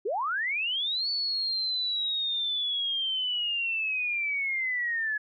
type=linear two-way sweep; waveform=sine; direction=up then down; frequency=352 to 4482 to 1691 Hz; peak=-26 dBFS; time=0.05-5.18 s; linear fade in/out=10 ms; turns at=1.09 s; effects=MP3 64 kbps